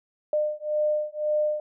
sine beating tone pair, 603 / 604.9 Hz, D5 / D#5, +46 / -49 cents, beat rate 1.9 Hz, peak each -26 dBFS, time 0.33-1.6 s, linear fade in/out 2 ms, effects none

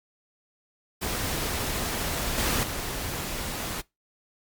pink noise with level steps, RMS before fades -29 / -25 / -32 dBFS, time 1.01-3.82 s, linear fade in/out 20 ms, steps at 2.38 / 2.63 s, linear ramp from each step 2 ms, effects noise-tail reverb RT60 0.2 s tail -23 dB re dry + MP3 96 kbps

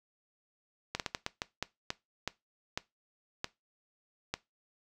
slowing click train, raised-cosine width 0.2 ms, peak -15 dBFS, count 12, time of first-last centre 0.95-4.34 s, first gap 48 ms, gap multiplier 1.34, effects noise-tail reverb RT60 0.2 s tail -19 dB re dry

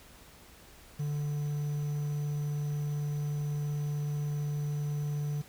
triangle tone with quantisation, 146.9 Hz, D3, 1 cent sharp, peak -28 dBFS, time 0.99-5.42 s, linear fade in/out 10 ms, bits 9, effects added 60 Hz sine -62 dBFS peak until 5.48 s + pink hiss -55 dBFS RMS until 5.48 s

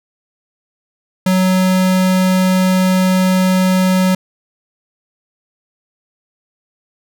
square tone, 185.8 Hz, F#3, 7 cents sharp, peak -11 dBFS, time 1.26-4.15 s, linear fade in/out 5 ms, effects none

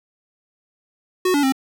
square tone with pitch steps, 368 / 287.3 / 266.2 Hz, F#4 / D4 / C4, -9 / -38 / +30 cents, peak -16 dBFS, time 1.25-1.523 s, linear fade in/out 5 ms, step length 91 ms, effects none

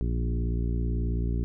harmonic tone with a mistuned harmonic, 58.5 Hz, A#1, 7 cents sharp, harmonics 1 / 2 / 3 / 4 / 5 / 6 / 7, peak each -26 / -32 / -36 / -38 / -40 / -42 / -43 dBFS, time 0.01-1.44 s, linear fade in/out 0 ms, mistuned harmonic 3, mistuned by -15 cents, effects none

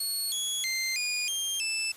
20% pulse tone with pitch steps, 4359 / 3355 / 2088 / 2448 / 3196 / 2639 Hz, C#8 / G#7 / C7 / D#7 / G7 / E7, -30 / +17 / -4 / -29 / +33 / +1 cents, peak -23 dBFS, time 0-1.92 s, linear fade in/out 5 ms, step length 320 ms, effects white hiss -50 dBFS RMS until 1.96 s + resampled to 32000 Hz

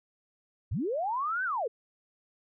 sine linear two-way sweep, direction up then down, 64.3 to 1570 to 406.7 Hz, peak -28 dBFS, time 0.71-1.68 s, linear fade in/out 10 ms, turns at 1.44 s, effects none

